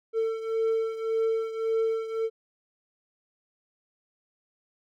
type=beating tone pair; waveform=triangle; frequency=447.9 / 449.7 Hz; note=A4 / A4; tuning=+31 / +38 cents; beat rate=1.8 Hz; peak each=-24 / -29 dBFS; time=0.13-2.3 s; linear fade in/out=50 ms; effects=none